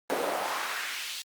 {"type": "noise with high-pass filter sweep", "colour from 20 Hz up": "brown", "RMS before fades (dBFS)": -32, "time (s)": [0.1, 1.22], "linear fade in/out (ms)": 0, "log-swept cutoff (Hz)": [410, 3900], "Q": 1.5, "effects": ["high-pass 200 Hz 12 dB/octave", "Opus 32 kbps"]}